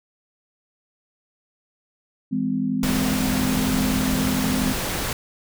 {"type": "chord", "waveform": "sine", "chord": "E augmented", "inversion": "none", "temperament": "just", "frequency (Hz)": [164.81, 206, 257.5], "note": ["E3", "G#3", "B#3"], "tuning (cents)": [0, -14, -28], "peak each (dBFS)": [-29, -25, -23], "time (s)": [2.31, 4.74], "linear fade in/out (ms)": 20}
{"type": "noise", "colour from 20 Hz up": "pink", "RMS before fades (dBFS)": -26, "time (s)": [2.83, 5.13], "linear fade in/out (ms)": 2}
{"effects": []}